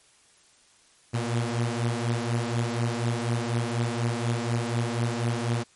sawtooth beating tone pair, 116.54 / 120.64 Hz, A#2 / B2, 0 / -40 cents, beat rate 4.1 Hz, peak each -23 / -25 dBFS, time 1.13-5.64 s, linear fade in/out 20 ms, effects white hiss -59 dBFS RMS until 5.75 s + MP3 48 kbps

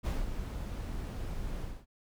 brown noise with ADSR envelope, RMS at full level -30 dBFS, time 0.03-1.86 s, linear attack 36 ms, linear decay 200 ms, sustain -7 dB, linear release 240 ms, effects none

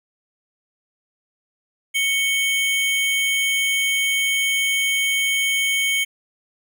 square tone pair together, 2217 / 3130 Hz, C#7 / G7, 0 / -3 cents, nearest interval tritone, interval 597 cents, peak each -20 / -24 dBFS, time 1.94-6.05 s, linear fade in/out 20 ms, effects none

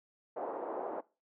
pink band-pass noise, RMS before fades -39 dBFS, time 0.36-1.01 s, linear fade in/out 10 ms, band 380 to 940 Hz, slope 24 dB/octave, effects noise-tail reverb RT60 0.3 s tail -21 dB re dry

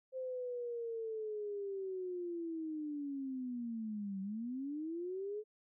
sine linear two-way sweep, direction down then up, 523.3 to 190 to 432.4 Hz, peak -38 dBFS, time 0.12-5.44 s, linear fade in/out 50 ms, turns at 4.21 s, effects none

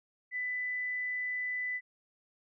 sine tone, 1995 Hz, B6, 17 cents sharp, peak -32 dBFS, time 0.31-1.81 s, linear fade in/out 50 ms, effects none

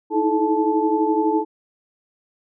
sine tone cluster, 313.7 / 325.6 / 431.2 / 873 Hz, D#4 / E4 / A4 / A5, +14 / -21 / -35 / -14 cents, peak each -22 dBFS, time 0.1-1.45 s, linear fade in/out 50 ms, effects none

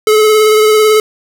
square tone with vibrato, 430 Hz, A4, 40 cents flat, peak -6 dBFS, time 0.07-1 s, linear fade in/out 2 ms, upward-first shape triangle, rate 18 Hz, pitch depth 25 cents each way, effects none

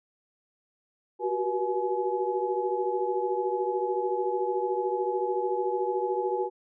sine tone cluster, 368.5 / 382.1 / 482.9 / 848 Hz, F#4 / G4 / B4 / G#5, -7 / -44 / -39 / +36 cents, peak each -31 dBFS, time 1.19-6.5 s, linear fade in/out 50 ms, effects none

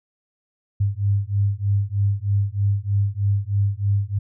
sine beating tone pair, 99 / 102.2 Hz, G2 / G#2, +18 / -27 cents, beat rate 3.2 Hz, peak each -21 dBFS, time 0.8-4.19 s, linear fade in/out 10 ms, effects none

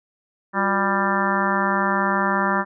harmonic tone with a mistuned harmonic, 197.2 Hz, G3, 11 cents sharp, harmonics 1 / 2 / 3 / 4 / 5 / 6 / 7 / 8 / 9, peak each -25 / -29 / -29 / -29 / -24 / -26 / -27 / -29 / -27 dBFS, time 0.53-2.65 s, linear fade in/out 50 ms, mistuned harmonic 2, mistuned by -140 cents, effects none

